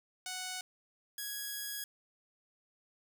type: tone pair in turn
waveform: 5% pulse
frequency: 740 / 1661.2 Hz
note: F#5 / G#6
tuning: 0 / 0 cents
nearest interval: octave + major second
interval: 1400 cents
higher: second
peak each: -27 dBFS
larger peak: neither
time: 0.26-0.61 / 1.18-1.84 s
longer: second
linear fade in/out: 2 ms
effects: none